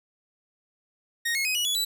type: tone with pitch steps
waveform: sawtooth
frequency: 1864.7 / 2167 / 2518 / 2926 / 3400 / 3951 Hz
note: A#6 / C#7 / D#7 / F#7 / G#7 / B7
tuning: 0 / -40 / +20 / -20 / +40 / 0 cents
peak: -21 dBFS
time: 1.25-1.85 s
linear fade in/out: 10 ms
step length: 100 ms
effects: none